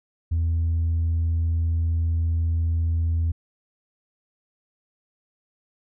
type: tone with tanh clipping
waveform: triangle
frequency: 82.6 Hz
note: E2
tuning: 4 cents sharp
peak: -20 dBFS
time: 0.31-3.32 s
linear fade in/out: 10 ms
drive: 6 dB
effects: none